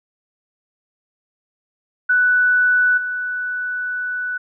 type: tone with level steps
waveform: sine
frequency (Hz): 1486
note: F#6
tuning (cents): +7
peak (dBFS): -12 / -21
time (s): 2.09-4.38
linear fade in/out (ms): 10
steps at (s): 2.97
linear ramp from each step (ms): 10
effects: none